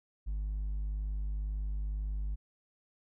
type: tone with hard clipping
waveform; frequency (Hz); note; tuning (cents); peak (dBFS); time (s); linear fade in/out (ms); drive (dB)
triangle; 51; G#1; -31; -31; 0.26-2.36; 20; 1
effects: none